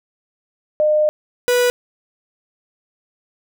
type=tone pair in turn; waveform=sine / 45% pulse; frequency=608 / 490.7 Hz; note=D#5 / B4; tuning=-40 / -11 cents; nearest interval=major third; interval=371 cents; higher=first; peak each=-12 / -13 dBFS; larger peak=first; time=0.8-1.09 / 1.48-1.7 s; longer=first; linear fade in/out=0 ms; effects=none